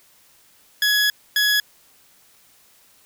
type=tone bursts at uneven times; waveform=20% pulse; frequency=1681 Hz; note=G#6; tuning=20 cents sharp; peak=-11 dBFS; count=2; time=0.82-1.1 / 1.36-1.6 s; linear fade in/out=2 ms; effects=white hiss -55 dBFS RMS until 3.05 s